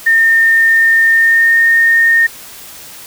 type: tone with pitch glide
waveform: sine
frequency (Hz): 1818 to 1834.9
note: A#6 to A#6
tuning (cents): -44 to -28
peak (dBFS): -6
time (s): 0.06-2.27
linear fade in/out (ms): 10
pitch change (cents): +16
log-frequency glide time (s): 1.12-1.56
effects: white hiss -33 dBFS RMS until 3.06 s